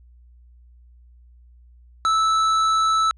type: tone with tanh clipping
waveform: sine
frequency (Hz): 1312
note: E6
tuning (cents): -9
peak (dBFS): -18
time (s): 2.05-3.11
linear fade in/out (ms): 0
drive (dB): 11
effects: added 60 Hz sine -47 dBFS peak until 3.17 s + resampled to 22050 Hz